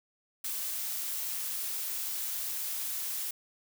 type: noise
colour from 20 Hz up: blue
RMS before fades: -35 dBFS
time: 0.44-3.31 s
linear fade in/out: 5 ms
effects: none